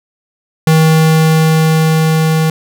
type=tone with level ramp; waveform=square; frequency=159 Hz; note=D#3; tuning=38 cents sharp; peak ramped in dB=-6 to -10 dBFS; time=0.67-2.5 s; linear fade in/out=2 ms; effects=none